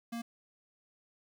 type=tone; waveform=square; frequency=233.1 Hz; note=A#3; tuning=in tune; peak=-37 dBFS; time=0.12-0.22 s; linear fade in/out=10 ms; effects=11-bit